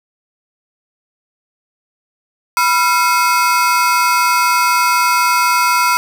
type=ring-modulated tone; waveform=35% pulse; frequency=1176 Hz; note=D6; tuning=2 cents sharp; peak=-6 dBFS; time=2.57-5.97 s; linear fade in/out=0 ms; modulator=192 Hz; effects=none